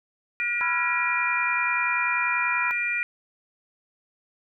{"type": "harmonic tone", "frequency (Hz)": 480, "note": "B4", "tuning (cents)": -49, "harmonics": [3, 4, 5], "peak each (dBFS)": [-32, -30, -25], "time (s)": [0.4, 3.03], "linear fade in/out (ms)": 0}
{"type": "chord", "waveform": "sine", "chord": "F diminished", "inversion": "second", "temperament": "equal with one note detuned", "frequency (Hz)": [987.8, 1369.7, 1661.2], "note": ["Cb6", "F6", "Ab6"], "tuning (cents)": [0, -34, 0], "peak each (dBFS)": [-29, -29, -35], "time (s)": [0.61, 2.71], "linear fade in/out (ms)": 0}
{"effects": []}